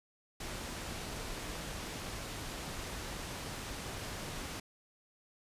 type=low-pass noise; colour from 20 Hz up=pink; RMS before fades=-42 dBFS; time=0.4-4.6 s; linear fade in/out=5 ms; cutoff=9800 Hz; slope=12 dB/octave; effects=resampled to 32000 Hz